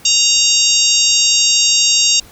harmonic tone, 932.3 Hz, A#5, in tune, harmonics 3 / 4 / 5 / 6 / 7 / 8, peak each -17 / -17 / -17 / -17 / -17 / -17 dBFS, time 0.05-2.2 s, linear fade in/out 5 ms, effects pink hiss -42 dBFS RMS until 2.31 s

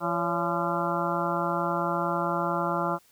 harmonic tone with a mistuned harmonic, 171.1 Hz, F3, 35 cents flat, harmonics 1 / 2 / 3 / 4 / 5 / 6 / 7 / 8, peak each -33 / -33 / -33 / -33 / -33 / -33 / -33 / -33 dBFS, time 0-2.99 s, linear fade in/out 50 ms, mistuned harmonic 3, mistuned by +150 cents, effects white hiss -61 dBFS RMS until 3.11 s

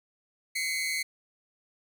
sawtooth tone pair together, 2054 / 2215 Hz, C7 / C#7, -33 / -2 cents, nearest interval minor second, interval 131 cents, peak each -28 dBFS, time 0.55-1.03 s, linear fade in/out 10 ms, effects none

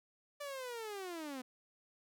sawtooth linear sweep, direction down, 587.3 to 246.9 Hz, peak -38 dBFS, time 0.4-1.42 s, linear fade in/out 10 ms, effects none

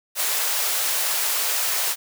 white high-pass noise, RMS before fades -23 dBFS, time 0.15-1.96 s, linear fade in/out 50 ms, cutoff 470 Hz, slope 24 dB/octave, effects none

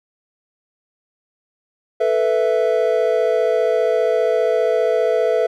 triangle chord, A suspended second, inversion none, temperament just, 440 / 495 / 660 Hz, A4 / B4 / E5, 0 / +4 / +2 cents, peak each -17 dBFS, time 2-5.47 s, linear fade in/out 10 ms, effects none

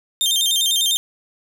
sawtooth tone with vibrato, 3400 Hz, G#7, 40 cents sharp, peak -13 dBFS, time 0.21-0.97 s, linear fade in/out 0 ms, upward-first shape square, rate 10 Hz, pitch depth 120 cents each way, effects none

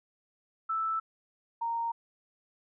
sine tone pair in turn, 1318.5 / 927 Hz, E6 / A#5, 0 / -10 cents, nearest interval tritone, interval 610 cents, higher first, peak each -28 / -29 dBFS, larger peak first, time 0.69-1 / 1.61-1.92 s, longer neither, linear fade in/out 10 ms, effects none

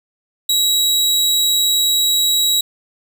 sawtooth tone, 3867 Hz, B7, 37 cents flat, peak -10 dBFS, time 0.49-2.61 s, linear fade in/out 5 ms, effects none

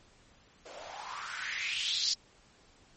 blue noise with band-pass filter sweep, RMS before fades -36 dBFS, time 0.65-2.14 s, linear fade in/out 10 ms, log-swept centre 500 to 4900 Hz, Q 4.8, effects pink hiss -62 dBFS RMS until 2.96 s + MP3 32 kbps

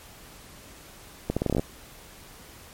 accelerating click train, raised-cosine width 2 ms, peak -11 dBFS, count 10, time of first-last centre 1.3-1.595 s, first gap 66 ms, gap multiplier 0.81, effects pink hiss -48 dBFS RMS until 2.73 s + MP3 64 kbps

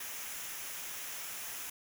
white noise with comb filter, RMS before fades -42 dBFS, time 0-1.7 s, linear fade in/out 5 ms, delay 0.23 ms, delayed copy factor -0.5, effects none

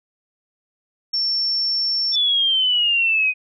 sine tone, 5430 Hz, F8, 50 cents flat, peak -18 dBFS, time 1.13-2.16 s, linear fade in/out 10 ms
sine exponential sweep, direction down, 3520 to 2489 Hz, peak -15 dBFS, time 2.12-3.34 s, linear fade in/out 50 ms
effects none

